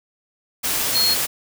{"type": "tone in noise", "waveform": "sine", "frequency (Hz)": 4281, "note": "C8", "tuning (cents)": 39, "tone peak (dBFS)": -16, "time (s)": [0.94, 1.15], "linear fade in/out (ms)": 20, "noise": "white", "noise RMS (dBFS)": -22, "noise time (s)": [0.63, 1.27], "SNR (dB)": 3, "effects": []}